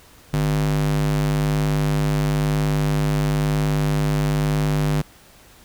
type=tone with high-pass filter; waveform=square; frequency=50.5 Hz; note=G#1; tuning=48 cents flat; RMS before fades=-20 dBFS; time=0.33-5.02 s; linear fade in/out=10 ms; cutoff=110 Hz; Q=7.7; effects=pink hiss -49 dBFS RMS until 5.64 s